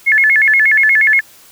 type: tone with vibrato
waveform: sine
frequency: 1937 Hz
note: B6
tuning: 34 cents flat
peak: -7 dBFS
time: 0.06-1.21 s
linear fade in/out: 20 ms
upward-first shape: square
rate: 8.4 Hz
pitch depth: 190 cents each way
effects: white hiss -43 dBFS RMS until 1.51 s